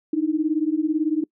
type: beating tone pair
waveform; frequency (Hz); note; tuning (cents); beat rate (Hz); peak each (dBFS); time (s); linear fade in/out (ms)
sine; 301.8 / 319.8; D4 / D#4; +47 / +48; 18; -22; 0.13-1.24; 5
effects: noise-tail reverb RT60 0.1 s tail -24 dB re dry